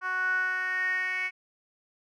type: tone with band-pass filter sweep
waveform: 10% pulse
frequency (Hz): 370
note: F#4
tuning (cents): 0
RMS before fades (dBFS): -29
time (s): 0.01-1.31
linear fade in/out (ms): 50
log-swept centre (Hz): 1300 to 2200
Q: 8
effects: none